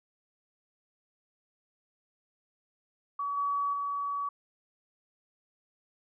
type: tone with level steps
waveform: sine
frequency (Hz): 1136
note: C#6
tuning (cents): +42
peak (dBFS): -30 / -27 / -30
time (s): 3.19-4.29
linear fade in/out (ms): 5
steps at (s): 3.37 / 3.73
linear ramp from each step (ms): 5
effects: none